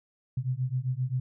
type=beating tone pair; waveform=sine; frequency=124.3 / 131.9 Hz; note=B2 / C3; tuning=+12 / +14 cents; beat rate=7.6 Hz; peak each=-30 dBFS; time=0.37-1.2 s; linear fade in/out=5 ms; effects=none